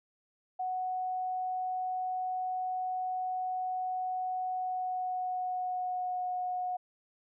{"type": "tone with pitch glide", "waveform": "sine", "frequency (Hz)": [740, 729], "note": ["F#5", "F#5"], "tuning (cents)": [0, -26], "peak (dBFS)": -31, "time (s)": [0.59, 6.77], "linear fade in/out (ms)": 10, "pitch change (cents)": -26, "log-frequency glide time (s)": [4.52, 6.27], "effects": []}